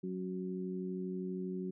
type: harmonic tone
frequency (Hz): 92.5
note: F#2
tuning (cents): 0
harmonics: 2 / 3 / 4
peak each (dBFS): -38 / -46 / -41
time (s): 0.03-1.71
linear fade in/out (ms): 10
effects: none